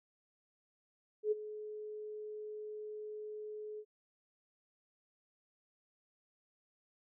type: tone with ADSR envelope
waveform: sine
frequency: 425.4 Hz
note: G#4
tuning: 42 cents sharp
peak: -27 dBFS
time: 1.23-3.85 s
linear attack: 85 ms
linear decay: 21 ms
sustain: -15 dB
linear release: 61 ms
effects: none